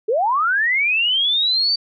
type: linear sweep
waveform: sine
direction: up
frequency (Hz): 401.7 to 4641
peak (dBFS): -15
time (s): 0.08-1.76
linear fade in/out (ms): 10
effects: none